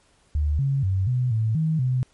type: tone with pitch steps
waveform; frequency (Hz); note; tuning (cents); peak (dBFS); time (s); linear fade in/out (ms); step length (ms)
sine; 74.5 / 137.3 / 95.2 / 125.5 / 110.7 / 158.7 / 127.6; D2 / C#3 / F#2 / B2 / A2 / D#3 / C3; +25 / -16 / +50 / +28 / +11 / +35 / -43; -19; 0.35-2.03; 0; 240
effects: pink hiss -61 dBFS RMS until 2.13 s + MP3 48 kbps